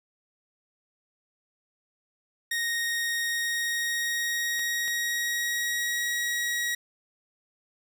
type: tone with pitch glide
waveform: sawtooth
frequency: 1864.7 to 1905 Hz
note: A#6 to A#6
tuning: 0 to +37 cents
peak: -23 dBFS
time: 2.51-6.75 s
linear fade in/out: 5 ms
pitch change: +37 cents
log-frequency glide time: 3.19-6.11 s
type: clicks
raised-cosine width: 0.2 ms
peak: -25 dBFS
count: 2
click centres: 4.593 / 4.879 s
effects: none